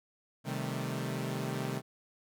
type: chord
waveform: sawtooth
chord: A half-diminished seventh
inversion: first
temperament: equal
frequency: 130.81 / 155.56 / 196 / 220 Hz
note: C3 / Eb3 / G3 / A3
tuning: 0 / 0 / 0 / 0 cents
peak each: -33 / -35 / -37 / -37 dBFS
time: 0.44-1.82 s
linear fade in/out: 50 ms
effects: none